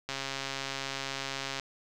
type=click train; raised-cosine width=0.2 ms; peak=-17 dBFS; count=206; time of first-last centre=0.09-1.597 s; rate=136 Hz; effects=none